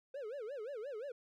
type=tone with vibrato; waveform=triangle; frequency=493.9 Hz; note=B4; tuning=in tune; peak=-39 dBFS; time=0.14-1.12 s; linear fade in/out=5 ms; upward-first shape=sine; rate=5.7 Hz; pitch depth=290 cents each way; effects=none